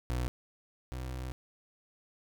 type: tone pair in turn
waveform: 30% pulse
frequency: 61.5 / 63.56 Hz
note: B1 / C2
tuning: -7 / -50 cents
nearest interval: minor second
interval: 57 cents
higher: second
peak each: -28 / -34 dBFS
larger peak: first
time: 0.1-0.28 / 0.92-1.32 s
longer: second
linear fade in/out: 0 ms
effects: none